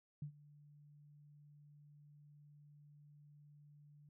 sine tone with ADSR envelope, 146.83 Hz, D3, in tune, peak -40 dBFS, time 0.22-4.09 s, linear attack 3 ms, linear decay 90 ms, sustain -20 dB, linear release 3 ms, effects none

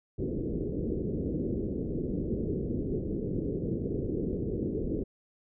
white low-pass noise, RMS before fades -32 dBFS, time 0.18-5.04 s, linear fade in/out 10 ms, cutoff 450 Hz, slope 48 dB/octave, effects none

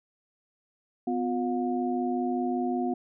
sine tone cluster, 251 / 356.3 / 717 Hz, B3 / F4 / F5, +28 / +35 / +45 cents, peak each -28 / -31 / -32 dBFS, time 1.07-2.94 s, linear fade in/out 5 ms, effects none

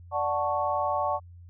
sine chord, D major seventh, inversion none, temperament equal, 587.3 / 740 / 880 / 1108.7 Hz, D5 / F#5 / A5 / C#6, 0 / 0 / 0 / 0 cents, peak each -30 dBFS, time 0.11-1.2 s, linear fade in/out 50 ms, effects added 87 Hz sine -45 dBFS peak until 1.49 s

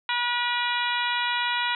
harmonic tone, 483 Hz, B4, 39 cents flat, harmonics 2 / 3 / 4 / 5 / 6 / 7 / 8, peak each -28 / -30 / -31 / -32 / -33 / -33 / -34 dBFS, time 0.09-1.75 s, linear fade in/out 2 ms, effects none

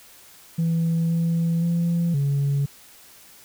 sine tone with pitch steps, 165.5 / 166.9 / 170.2 / 140.8 Hz, E3 / E3 / F3 / C#3, +7 / +22 / -44 / +27 cents, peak -17 dBFS, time 0.58-2.66 s, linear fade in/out 10 ms, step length 520 ms, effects tanh soft clip ceiling -17 dBFS + white hiss -49 dBFS RMS until 3.44 s

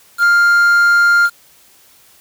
triangle tone with quantisation, 1400 Hz, F6, 4 cents sharp, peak -6 dBFS, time 0.18-1.3 s, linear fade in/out 50 ms, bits 5, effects white hiss -48 dBFS RMS until 2.2 s

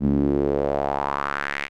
sawtooth tone with band-pass filter sweep, 70.5 Hz, C#2, 30 cents sharp, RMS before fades -23 dBFS, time 0-1.69 s, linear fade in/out 50 ms, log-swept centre 210 to 2300 Hz, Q 3.2, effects none

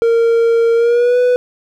triangle tone with pitch glide, 461.9 to 495.1 Hz, A#4 to B4, -16 to +4 cents, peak -7 dBFS, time 0.02-1.36 s, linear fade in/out 0 ms, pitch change +120 cents, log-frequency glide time 0.75-1.18 s, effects none

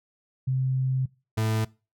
sine / 40% pulse tone pair in turn, 130.8 / 109.99 Hz, C3 / A2, 0 / 0 cents, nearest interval minor third, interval 300 cents, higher first, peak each -22 dBFS, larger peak neither, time 0.47-1.06 / 1.37-1.65 s, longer first, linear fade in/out 10 ms, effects noise-tail reverb RT60 0.3 s tail -22 dB re dry

